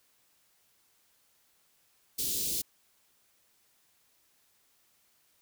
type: band-stop noise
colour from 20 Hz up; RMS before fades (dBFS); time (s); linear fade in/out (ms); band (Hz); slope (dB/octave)
white; -32; 2.18-2.62; 10; 460 to 3400; 24
effects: white hiss -69 dBFS RMS until 5.41 s